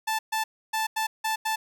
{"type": "tone bursts at uneven times", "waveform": "sawtooth", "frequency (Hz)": 879, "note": "A5", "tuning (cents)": -2, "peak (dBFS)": -21, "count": 6, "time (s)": [[0.07, 0.19], [0.32, 0.44], [0.73, 0.87], [0.96, 1.07], [1.24, 1.36], [1.45, 1.56]], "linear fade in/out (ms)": 10, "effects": []}